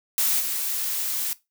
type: noise with level steps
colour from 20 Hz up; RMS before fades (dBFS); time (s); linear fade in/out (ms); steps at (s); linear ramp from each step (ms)
blue; -22 / -27; 0.18-1.33; 0; 0.39; 20
effects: noise-tail reverb RT60 0.2 s tail -18 dB re dry